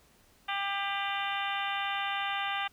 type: harmonic tone with a mistuned harmonic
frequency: 397.5 Hz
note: G4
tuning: 24 cents sharp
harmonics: 2 / 3 / 4 / 5 / 6 / 7 / 8 / 9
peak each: -35 / -37 / -38 / -39 / -40 / -40 / -41 / -42 dBFS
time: 0.48-2.68 s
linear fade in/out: 10 ms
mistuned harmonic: 8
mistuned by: -66 cents
effects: pink hiss -63 dBFS RMS until 2.72 s